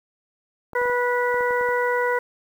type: clicks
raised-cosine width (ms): 1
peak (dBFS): -24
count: 9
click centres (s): 0.733 / 0.816 / 0.856 / 0.898 / 1.343 / 1.408 / 1.508 / 1.611 / 1.689
type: harmonic tone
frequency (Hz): 489.6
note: B4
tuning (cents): -15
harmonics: 1 / 2 / 3 / 4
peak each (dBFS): -22 / -25 / -27 / -28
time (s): 0.75-2.19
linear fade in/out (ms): 5
effects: 8-bit